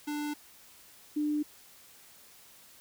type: tone pair in turn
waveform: square / sine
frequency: 295.8 / 298.5 Hz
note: D4 / D4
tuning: +13 / +28 cents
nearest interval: unison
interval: 15 cents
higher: second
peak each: -33 / -27 dBFS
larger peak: second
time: 0.07-0.34 / 1.16-1.43 s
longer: neither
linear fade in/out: 10 ms
effects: white hiss -56 dBFS RMS until 2.8 s